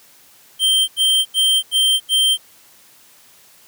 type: tone bursts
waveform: square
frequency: 3140 Hz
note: G7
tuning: 2 cents sharp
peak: -13 dBFS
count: 5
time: 0.59-2.376 s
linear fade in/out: 50 ms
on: 290 ms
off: 84 ms
effects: white hiss -49 dBFS RMS until 3.67 s + high-pass 80 Hz 12 dB/octave